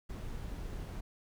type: noise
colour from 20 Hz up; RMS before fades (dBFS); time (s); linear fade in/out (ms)
brown; -41; 0.09-1.01; 10
effects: none